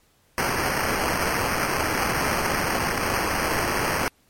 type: noise with sample-and-hold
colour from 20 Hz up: blue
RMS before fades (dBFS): -24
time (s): 0.38-4.08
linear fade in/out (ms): 0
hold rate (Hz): 3675
effects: pink hiss -62 dBFS RMS until 4.29 s + MP3 64 kbps